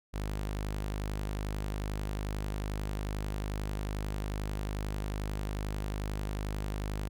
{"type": "tone", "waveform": "sawtooth", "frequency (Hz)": 51.2, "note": "G#1", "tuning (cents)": -24, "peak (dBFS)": -29, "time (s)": [0.13, 7.09], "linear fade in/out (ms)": 20, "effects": []}